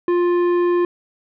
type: tone with tanh clipping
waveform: sine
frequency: 350.8 Hz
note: F4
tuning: 8 cents sharp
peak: -16 dBFS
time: 0.08-0.85 s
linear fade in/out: 2 ms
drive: 11 dB
effects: none